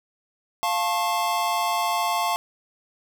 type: chord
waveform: square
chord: F augmented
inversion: none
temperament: equal with one note detuned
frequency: 698.5 / 880 / 1085.9 Hz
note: F5 / A5 / C#6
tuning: 0 / 0 / -36 cents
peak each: -27 dBFS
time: 0.63-2.36 s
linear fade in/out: 0 ms
effects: none